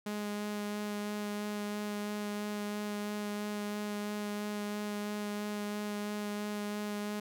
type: tone with vibrato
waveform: sawtooth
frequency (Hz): 207.7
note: G#3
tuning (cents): 0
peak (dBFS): -31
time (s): 0.06-7.2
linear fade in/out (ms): 5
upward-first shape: sine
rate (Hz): 3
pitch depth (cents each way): 10
effects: none